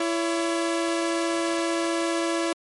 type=tone pair together; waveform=sawtooth; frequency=334.7 / 562.9 Hz; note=E4 / C#5; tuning=+26 / +26 cents; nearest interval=major sixth; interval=900 cents; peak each=-20 / -26 dBFS; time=0-2.53 s; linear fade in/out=5 ms; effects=MP3 48 kbps